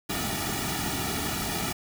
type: noise with comb filter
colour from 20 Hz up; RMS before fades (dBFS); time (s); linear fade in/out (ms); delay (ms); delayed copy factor
pink; -30; 0.09-1.73; 10; 1.9; -0.9
effects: none